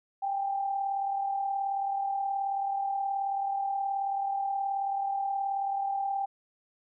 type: tone pair together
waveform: sine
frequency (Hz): 788.3 / 827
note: G5 / G#5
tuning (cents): +9 / -8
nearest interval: minor second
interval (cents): 83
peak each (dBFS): -28 / -39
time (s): 0.22-6.26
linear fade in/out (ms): 10
effects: none